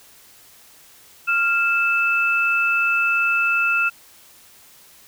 sine tone pair together, 1391.4 / 2630 Hz, F6 / E7, -7 / -5 cents, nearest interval major seventh, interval 1102 cents, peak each -19 dBFS, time 1.27-3.9 s, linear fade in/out 20 ms, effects white hiss -49 dBFS RMS until 5.07 s

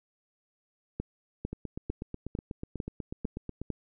two click trains, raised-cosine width 3 ms, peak -23 / -19 dBFS, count 18 / 7, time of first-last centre 1.53-3.616 / 1-3.703 s, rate 8.15 / 2.22 Hz, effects none

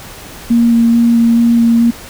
sine tone with vibrato, 233.1 Hz, A#3, in tune, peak -6 dBFS, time 0.5-1.91 s, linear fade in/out 10 ms, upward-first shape square, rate 2.3 Hz, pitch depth 9 cents each way, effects pink hiss -32 dBFS RMS until 2.09 s

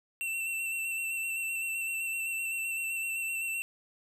square tone with vibrato, 2695 Hz, E7, 38 cents sharp, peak -32 dBFS, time 0.21-3.62 s, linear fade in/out 0 ms, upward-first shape square, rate 7.8 Hz, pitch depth 20 cents each way, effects none

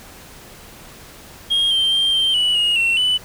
sine tone with pitch steps, 3248 / 3146 / 3175 / 3143 / 2950 / 2870 / 2716 / 2989 Hz, G#7 / G7 / G7 / G7 / F#7 / F7 / F7 / F#7, -39 / +6 / +21 / +4 / -6 / +47 / -49 / +17 cents, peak -12 dBFS, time 1.5-3.18 s, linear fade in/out 20 ms, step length 210 ms, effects tanh soft clip ceiling -13 dBFS + pink hiss -41 dBFS RMS until 3.24 s

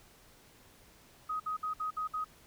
sine tone bursts, 1257 Hz, D#6, 17 cents sharp, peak -32 dBFS, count 6, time 1.29-2.245 s, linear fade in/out 10 ms, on 110 ms, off 59 ms, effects pink hiss -60 dBFS RMS until 2.46 s

